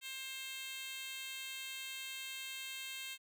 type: tone with high-pass filter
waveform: 10% pulse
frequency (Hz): 530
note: C5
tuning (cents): +22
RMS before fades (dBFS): -45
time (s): 0.01-3.18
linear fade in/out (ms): 50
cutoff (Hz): 2900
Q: 1.2
effects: none